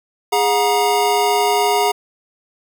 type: tone cluster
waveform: square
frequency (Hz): 411.9 / 723 / 947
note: G#4 / F#5 / A#5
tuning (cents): -14 / -40 / +27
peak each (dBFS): -19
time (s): 0.32-1.92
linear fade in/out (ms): 10
effects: none